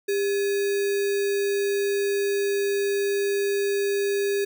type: tone with sample-and-hold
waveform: sine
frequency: 400.4 Hz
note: G4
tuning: 37 cents sharp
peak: -21 dBFS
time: 0.08-4.45 s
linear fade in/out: 10 ms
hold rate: 2100 Hz
effects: none